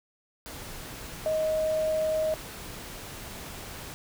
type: tone in noise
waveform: sine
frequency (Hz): 627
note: D#5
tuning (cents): +13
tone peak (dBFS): -24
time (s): 1.26-2.34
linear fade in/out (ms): 0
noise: pink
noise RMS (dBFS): -41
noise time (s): 0.46-3.94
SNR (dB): +14
effects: none